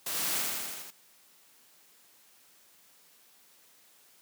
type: noise with echo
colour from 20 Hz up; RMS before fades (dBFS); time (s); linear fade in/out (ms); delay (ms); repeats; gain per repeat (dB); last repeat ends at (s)
white; -34; 0.06-0.42; 5; 81; 6; -2; 0.906
effects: white hiss -61 dBFS RMS until 4.21 s + high-pass 150 Hz 12 dB/octave